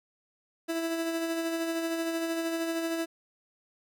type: tone with tremolo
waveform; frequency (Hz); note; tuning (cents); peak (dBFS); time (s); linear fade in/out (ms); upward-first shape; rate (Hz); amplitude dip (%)
30% pulse; 330.1; E4; +2; -25; 0.68-3.06; 20; sine; 13; 35
effects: none